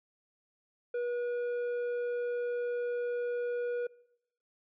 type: tone with tanh clipping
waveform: sine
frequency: 483.5 Hz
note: B4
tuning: 37 cents flat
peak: -32 dBFS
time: 0.94-3.87 s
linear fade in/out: 5 ms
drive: 7 dB
effects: noise-tail reverb RT60 0.8 s tail -23 dB re dry